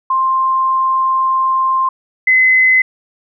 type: tone pair in turn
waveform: sine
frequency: 1052 / 2037 Hz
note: C6 / C7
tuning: +9 / -47 cents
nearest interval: major seventh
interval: 1144 cents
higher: second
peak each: -11 / -7 dBFS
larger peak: second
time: 0.1-1.89 / 2.27-2.82 s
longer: first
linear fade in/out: 5 ms
effects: none